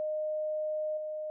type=tone with level steps; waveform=sine; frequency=615 Hz; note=D#5; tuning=20 cents flat; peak=-30 / -34 dBFS; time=0-1.3 s; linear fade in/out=0 ms; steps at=0.97 s; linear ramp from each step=5 ms; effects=none